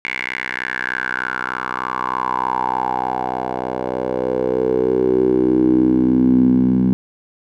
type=tone with band-pass filter sweep; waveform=10% pulse; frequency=63.3 Hz; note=B1; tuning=43 cents sharp; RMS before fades=-18 dBFS; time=0.05-6.93 s; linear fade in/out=0 ms; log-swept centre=2200 to 210 Hz; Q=5.9; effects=none